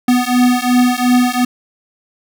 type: beating tone pair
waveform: square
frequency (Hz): 246.5 / 249.3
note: B3 / B3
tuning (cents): -3 / +16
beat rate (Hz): 2.8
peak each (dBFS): -14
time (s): 0.08-1.45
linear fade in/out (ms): 5
effects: none